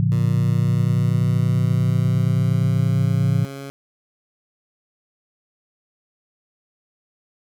sine chord, A augmented, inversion none, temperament equal with one note detuned, 110 / 138.59 / 170.72 Hz, A2 / C#3 / E#3, 0 / 0 / -39 cents, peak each -19 / -20 / -21 dBFS, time 0-3.45 s, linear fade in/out 0 ms
15% pulse exponential sweep, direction up, 116.8 to 138.59 Hz, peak -25 dBFS, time 0.12-3.7 s, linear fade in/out 0 ms
effects none

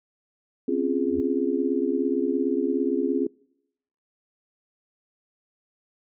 sine chord, Db major seventh, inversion third, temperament just, 259.9 / 277.2 / 346.5 / 415.8 Hz, C4 / Db4 / F4 / Ab4, -11 / 0 / -14 / +2 cents, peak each -27 dBFS, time 0.68-3.27 s, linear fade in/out 5 ms
sine tone with exponential growth, 80.6 Hz, E2, 38 cents flat, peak -32 dBFS, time 1.01-1.2 s, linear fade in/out 0 ms, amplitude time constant 40 ms
effects noise-tail reverb RT60 0.8 s tail -26 dB re dry

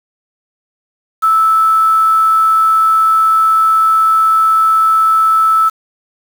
sine tone with quantisation, 1312 Hz, E6, 9 cents flat, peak -7 dBFS, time 1.22-5.7 s, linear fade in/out 20 ms, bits 5, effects none

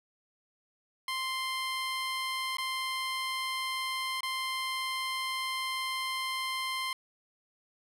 15% pulse tone with dropouts, 1046.5 Hz, C6, in tune, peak -25 dBFS, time 1.08-6.93 s, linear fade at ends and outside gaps 2 ms, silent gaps 2.57-2.583 / 4.207-4.231 s, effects low-pass 12000 Hz 12 dB/octave

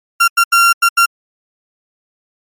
35% pulse tone bursts at uneven times, 1377 Hz, F6, 25 cents flat, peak -5 dBFS, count 5, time 0.2-0.28 / 0.37-0.44 / 0.52-0.73 / 0.82-0.89 / 0.97-1.06 s, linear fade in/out 10 ms, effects MP3 64 kbps

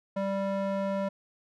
square tone with band-pass filter, 196 Hz, G3, in tune, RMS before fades -30 dBFS, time 0.16-1.09 s, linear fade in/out 10 ms, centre 600 Hz, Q 1.2, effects none

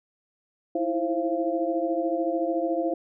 sine tone cluster, 322.7 / 336.4 / 530 / 685 Hz, E4 / E4 / C5 / F5, -37 / +35 / +22 / -34 cents, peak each -29 dBFS, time 0.75-2.94 s, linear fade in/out 5 ms, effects none

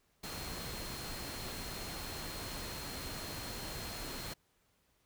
sine tone in noise, 4217 Hz, C8, 13 cents sharp, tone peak -49 dBFS, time 0.23-4.34 s, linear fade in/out 10 ms, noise pink, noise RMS -43 dBFS, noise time 0.23-4.34 s, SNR -9 dB, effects pink hiss -74 dBFS RMS until 5.05 s

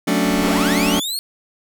sawtooth chord, D major seventh, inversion first, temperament just, 183.54 / 220.2 / 275.3 / 293.7 Hz, F#3 / A3 / C#4 / D4, -14 / +2 / -12 / 0 cents, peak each -17 dBFS, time 0.07-1 s, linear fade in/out 10 ms
brown noise, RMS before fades -35 dBFS, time 0.24-1 s, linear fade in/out 10 ms
sawtooth linear sweep, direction up, 146.83 to 4426 Hz, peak -19 dBFS, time 0.42-1.19 s, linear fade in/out 0 ms
effects none

